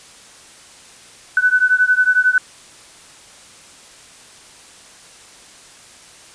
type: beating tone pair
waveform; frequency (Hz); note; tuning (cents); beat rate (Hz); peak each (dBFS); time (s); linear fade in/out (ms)
sine; 1495 / 1506; F#6 / F#6; +17 / +30; 11; -14 / -15; 1.37-2.38; 2
effects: white hiss -43 dBFS RMS until 6.34 s + resampled to 22050 Hz